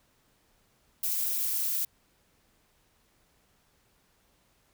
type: noise with amplitude modulation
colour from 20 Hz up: violet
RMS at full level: -26 dBFS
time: 1.03-1.85 s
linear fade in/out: 5 ms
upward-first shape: sine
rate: 287 Hz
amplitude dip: 80%
effects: pink hiss -68 dBFS RMS until 4.73 s